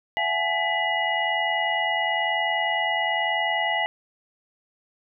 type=tone cluster; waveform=sine; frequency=676 / 757 / 847 / 1988 / 2890 Hz; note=E5 / F#5 / G#5 / B6 / F#7; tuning=+43 / +39 / +34 / +11 / -41 cents; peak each=-29 / -31 / -28 / -25 / -30 dBFS; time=0.17-3.86 s; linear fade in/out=0 ms; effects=none